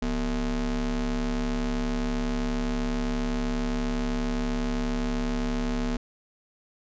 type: ring-modulated tone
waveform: square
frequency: 103.83 Hz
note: G#2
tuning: in tune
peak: -23 dBFS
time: 0.02-5.97 s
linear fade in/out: 5 ms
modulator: 140 Hz
effects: resampled to 16000 Hz